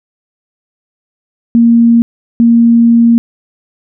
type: tone bursts at uneven times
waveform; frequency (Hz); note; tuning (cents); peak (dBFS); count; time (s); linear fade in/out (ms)
sine; 233.1; A#3; 0; -3; 2; 1.55-2.02 / 2.4-3.18; 0
effects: none